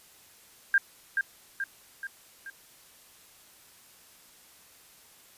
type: tone with echo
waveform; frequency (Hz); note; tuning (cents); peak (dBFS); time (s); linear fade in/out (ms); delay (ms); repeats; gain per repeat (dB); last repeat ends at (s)
sine; 1600; G6; +35; -18; 0.74-0.78; 2; 430; 4; -5; 2.5
effects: white hiss -56 dBFS RMS until 5.37 s + resampled to 32000 Hz